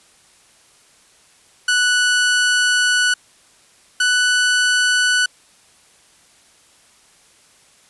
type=tone pair in turn; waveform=sawtooth; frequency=1480 / 1486.7 Hz; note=F#6 / F#6; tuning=0 / +8 cents; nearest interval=unison; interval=8 cents; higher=second; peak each=-10 dBFS; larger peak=neither; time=1.68-3.14 / 4-5.26 s; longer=first; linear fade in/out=5 ms; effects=white hiss -52 dBFS RMS until 7.89 s + resampled to 24000 Hz